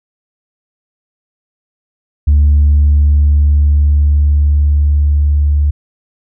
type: tone with level ramp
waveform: sine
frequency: 73.1 Hz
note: D2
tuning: 7 cents flat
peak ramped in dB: -3 to -7 dBFS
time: 2.27-5.71 s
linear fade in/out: 10 ms
effects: tanh soft clip ceiling -3 dBFS